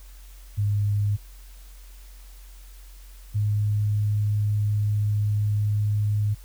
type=tone pair in turn; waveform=sine; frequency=102.6 / 104.39 Hz; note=G#2 / G#2; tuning=-21 / +9 cents; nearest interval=unison; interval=30 cents; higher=second; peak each=-20 dBFS; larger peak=neither; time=0.57-1.17 / 3.34-6.35 s; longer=second; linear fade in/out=20 ms; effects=added 45 Hz sine -42 dBFS peak until 6.44 s + white hiss -54 dBFS RMS until 6.44 s